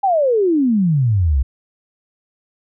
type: exponential sweep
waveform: sine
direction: down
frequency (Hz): 820 to 61.2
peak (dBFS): -12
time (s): 0.03-1.43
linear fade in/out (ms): 10
effects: none